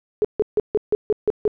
sine tone bursts, 423.3 Hz, G#4, 33 cents sharp, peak -14 dBFS, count 8, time 0.22-1.478 s, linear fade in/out 0 ms, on 26 ms, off 150 ms, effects none

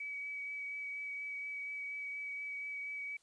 sine tone with vibrato, 2277 Hz, C#7, 46 cents sharp, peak -39 dBFS, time 0-3.17 s, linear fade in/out 5 ms, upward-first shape sine, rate 4.2 Hz, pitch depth 11 cents each way, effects white hiss -71 dBFS RMS until 3.22 s + resampled to 22050 Hz

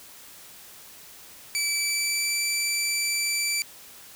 15% pulse tone with pitch glide, 2310 to 2329 Hz, D7 to D7, -29 to -15 cents, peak -17 dBFS, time 1.55-3.62 s, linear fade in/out 0 ms, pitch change +14 cents, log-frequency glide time 1.69-2.42 s, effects white hiss -47 dBFS RMS until 4.15 s

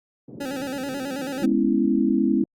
pink band-pass noise, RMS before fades -40 dBFS, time 0.28-1.52 s, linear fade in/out 2 ms, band 150 to 420 Hz, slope 24 dB/octave
25% pulse tone with vibrato, 270.1 Hz, C#4, 45 cents flat, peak -24 dBFS, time 0.4-1.46 s, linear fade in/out 10 ms, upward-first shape square, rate 9.2 Hz, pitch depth 76 cents each way
sine chord, C# minor seventh, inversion second, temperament equal, 207.7 / 246.9 / 277.2 / 329.6 Hz, G#3 / B3 / C#4 / E4, 0 / 0 / 0 / 0 cents, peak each -23 dBFS, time 1.42-2.44 s, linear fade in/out 5 ms
effects Opus 48 kbps

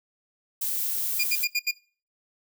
violet noise, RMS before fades -28 dBFS, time 0.61-1.45 s, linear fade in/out 10 ms
25% pulse tone bursts, 2423 Hz, D#7, 47 cents flat, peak -18 dBFS, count 5, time 1.19-1.714 s, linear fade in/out 10 ms, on 48 ms, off 71 ms
effects noise-tail reverb RT60 0.4 s tail -22 dB re dry

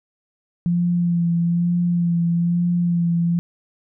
sine tone with vibrato, 172.2 Hz, F3, 24 cents flat, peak -16 dBFS, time 0.66-3.39 s, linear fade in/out 0 ms, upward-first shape sine, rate 1.1 Hz, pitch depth 25 cents each way, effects none

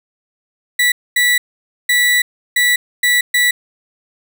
35% pulse tone bursts at uneven times, 1959 Hz, B6, 15 cents flat, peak -9 dBFS, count 6, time 0.79-0.92 / 1.16-1.38 / 1.89-2.22 / 2.56-2.76 / 3.03-3.21 / 3.34-3.51 s, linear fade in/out 5 ms, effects none

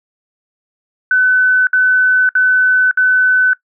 sine tone bursts, 1508 Hz, F#6, 32 cents sharp, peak -8 dBFS, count 4, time 1.11-3.533 s, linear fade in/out 2 ms, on 560 ms, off 61 ms, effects noise-tail reverb RT60 0.1 s tail -21 dB re dry

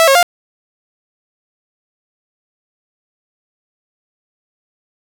sawtooth tone with pitch steps, 657 / 544 / 702 Hz, E5 / C#5 / F5, -6 / -33 / +9 cents, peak -3 dBFS, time 0-0.228 s, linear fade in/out 0 ms, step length 76 ms, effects none

